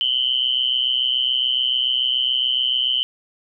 sine tone with amplitude modulation, 3039 Hz, F#7, 46 cents sharp, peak -13 dBFS, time 0.01-3.03 s, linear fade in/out 0 ms, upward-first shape sine, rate 127 Hz, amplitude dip 95%, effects none

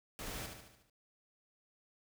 pink noise with echo, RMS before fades -44 dBFS, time 0.19-0.46 s, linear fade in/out 0 ms, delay 73 ms, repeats 6, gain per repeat -5 dB, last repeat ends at 0.898 s, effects none

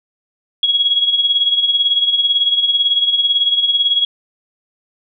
sine tone with tremolo, 3322 Hz, G#7, in tune, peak -9 dBFS, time 0.63-4.05 s, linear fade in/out 2 ms, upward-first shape sine, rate 18 Hz, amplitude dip 65%, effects none

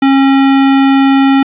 square tone, 271.8 Hz, C#4, 34 cents flat, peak -6 dBFS, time 0.02-1.43 s, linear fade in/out 5 ms, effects resampled to 8000 Hz + 7-bit

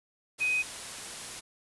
sine tone in noise, 2509 Hz, D#7, 14 cents sharp, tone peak -25 dBFS, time 0.4-0.63 s, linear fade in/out 20 ms, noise white, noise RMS -40 dBFS, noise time 0.38-1.41 s, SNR +12 dB, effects resampled to 24000 Hz

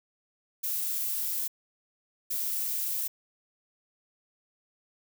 violet noise bursts at uneven times, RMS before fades -31 dBFS, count 2, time 0.63-1.48 / 2.3-3.08 s, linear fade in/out 10 ms, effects none

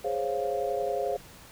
sine chord, Db major seventh, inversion second, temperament equal, 415.3 / 523.3 / 554.4 / 698.5 Hz, Ab4 / C5 / Db5 / F5, 0 / 0 / 0 / 0 cents, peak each -32 / -32 / -33 / -32 dBFS, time 0.04-1.17 s, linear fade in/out 10 ms, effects pink hiss -50 dBFS RMS until 1.51 s

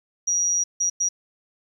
sine tone bursts at uneven times, 5760 Hz, F#8, 47 cents flat, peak -19 dBFS, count 3, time 0.27-0.64 / 0.8-0.9 / 1-1.09 s, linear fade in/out 10 ms, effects 9-bit

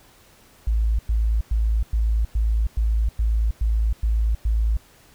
sine tone bursts, 55 Hz, A1, in tune, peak -17 dBFS, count 10, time 0.67-4.77 s, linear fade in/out 5 ms, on 320 ms, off 100 ms, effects pink hiss -53 dBFS RMS until 5.14 s

